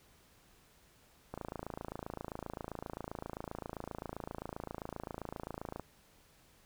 click train, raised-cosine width 1 ms, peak -26 dBFS, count 124, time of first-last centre 1.34-5.797 s, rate 27.6 Hz, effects pink hiss -65 dBFS RMS until 6.65 s

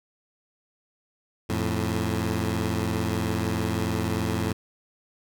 15% pulse tone pair together, 86.56 / 109.7 Hz, F2 / A2, -15 / -5 cents, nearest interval major third, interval 410 cents, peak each -21 / -21 dBFS, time 1.49-4.53 s, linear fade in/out 10 ms, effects none

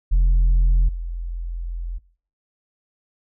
sine tone with level steps, 42.69 Hz, F1, 39 cents flat, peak -10 / -25 dBFS, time 0.11-1.99 s, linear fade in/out 20 ms, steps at 0.88 s, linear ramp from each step 10 ms, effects noise-tail reverb RT60 0.5 s tail -20 dB re dry + tanh soft clip ceiling -12 dBFS

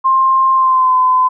sine tone with pitch glide, 1057 to 1019.8 Hz, C6 to C6, +17 to -45 cents, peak -8 dBFS, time 0.04-1.29 s, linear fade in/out 20 ms, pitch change -62 cents, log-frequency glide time 0.53-0.96 s, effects none

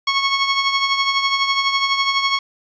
15% pulse tone with tremolo, 1100 Hz, C#6, 14 cents flat, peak -7 dBFS, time 0.07-2.39 s, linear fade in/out 5 ms, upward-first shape triangle, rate 12 Hz, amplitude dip 60%, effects resampled to 16000 Hz + 8-bit

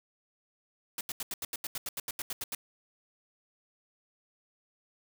white noise bursts, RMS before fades -36 dBFS, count 15, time 0.98-2.549 s, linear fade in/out 2 ms, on 29 ms, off 81 ms, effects none

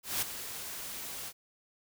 white noise with ADSR envelope, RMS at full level -30 dBFS, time 0.03-1.33 s, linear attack 190 ms, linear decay 10 ms, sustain -11 dB, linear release 53 ms, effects none

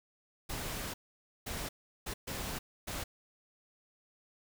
pink noise bursts at uneven times, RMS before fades -39 dBFS, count 5, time 0.49-0.94 / 1.46-1.69 / 2.06-2.14 / 2.27-2.59 / 2.87-3.04 s, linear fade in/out 10 ms, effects none

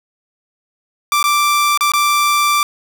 sawtooth tone with dropouts, 1174.7 Hz, D6, in tune, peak -8 dBFS, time 1.12-2.63 s, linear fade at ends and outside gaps 1 ms, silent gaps 1.228-1.24 / 1.775-1.808 / 1.919-1.936 s, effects none

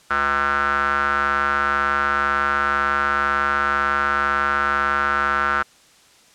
square tone with band-pass filter, 71 Hz, C#2, 42 cents sharp, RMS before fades -20 dBFS, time 0.1-5.63 s, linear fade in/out 10 ms, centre 1400 Hz, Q 7.1, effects white hiss -52 dBFS RMS until 6.34 s + low-pass 8000 Hz 12 dB/octave

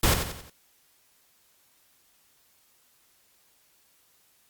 pink noise with echo, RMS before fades -21 dBFS, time 0.03-0.14 s, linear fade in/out 5 ms, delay 90 ms, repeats 4, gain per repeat -7 dB, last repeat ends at 0.5 s, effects white hiss -64 dBFS RMS until 4.49 s + Opus 48 kbps

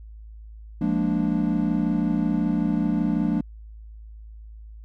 triangle chord, Bb dominant seventh, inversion second, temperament equal, 174.61 / 207.7 / 233.1 / 293.7 Hz, F3 / Ab3 / Bb3 / D4, 0 / 0 / 0 / 0 cents, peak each -24 dBFS, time 0.81-3.41 s, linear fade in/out 5 ms, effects added 54 Hz sine -39 dBFS peak until 4.84 s

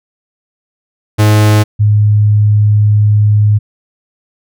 45% pulse / sine tone pair in turn, 105.9 / 104.99 Hz, G#2 / G#2, +34 / +19 cents, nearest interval unison, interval 15 cents, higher first, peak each -5 dBFS, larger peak neither, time 1.18-1.64 / 1.79-3.59 s, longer second, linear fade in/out 20 ms, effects none

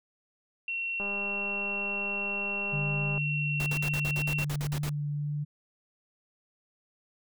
sine tone, 2725 Hz, F7, 43 cents flat, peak -30 dBFS, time 0.68-4.44 s, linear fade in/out 2 ms
click train, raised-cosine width 1 ms, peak -27 dBFS, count 439, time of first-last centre 1-3.179 s, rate 201 Hz
sine tone with vibrato, 146.83 Hz, D3, in tune, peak -29 dBFS, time 2.72-5.45 s, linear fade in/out 20 ms, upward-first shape triangle, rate 2 Hz, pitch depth 9 cents each way
pink noise bursts, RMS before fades -37 dBFS, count 12, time 3.6-4.893 s, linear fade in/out 0 ms, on 61 ms, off 51 ms
effects none

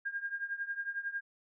sine tone with tremolo, 1614 Hz, G#6, 50 cents flat, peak -31 dBFS, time 0.05-1.21 s, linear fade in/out 10 ms, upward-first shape triangle, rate 11 Hz, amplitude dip 90%, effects none

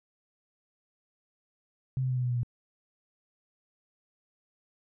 sine tone with pitch steps, 130.81 / 129.01 / 127.23 / 125.48 / 123.75 / 122.05 / 120.37 Hz, C3 / C3 / C3 / B2 / B2 / B2 / B2, 0 / -24 / -48 / +28 / +4 / -20 / -44 cents, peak -26 dBFS, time 1.97-2.432 s, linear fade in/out 0 ms, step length 66 ms, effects none

